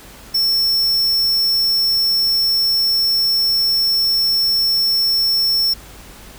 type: tone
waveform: square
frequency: 5400 Hz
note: E8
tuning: 41 cents sharp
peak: -14 dBFS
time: 0.34-5.74 s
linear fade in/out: 10 ms
effects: added 50 Hz sine -44 dBFS peak until 6.38 s + pink hiss -40 dBFS RMS until 6.38 s